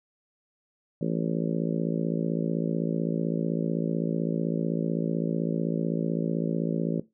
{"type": "harmonic tone", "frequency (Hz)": 55.8, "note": "A1", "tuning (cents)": 25, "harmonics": [3, 4, 5, 6, 7, 8, 9, 10], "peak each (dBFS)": [-29, -31, -33, -35, -36, -37, -38, -39], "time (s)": [1.01, 7], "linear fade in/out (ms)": 5, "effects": ["noise-tail reverb RT60 0.2 s tail -17 dB re dry"]}